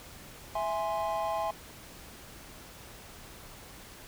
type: chord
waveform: triangle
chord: E augmented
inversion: none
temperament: equal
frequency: 659.3 / 830.6 / 1046.5 Hz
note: E5 / G#5 / B#5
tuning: 0 / 0 / 0 cents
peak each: -31 / -31 / -34 dBFS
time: 0.55-1.51 s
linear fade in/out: 5 ms
effects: pink hiss -49 dBFS RMS until 4.07 s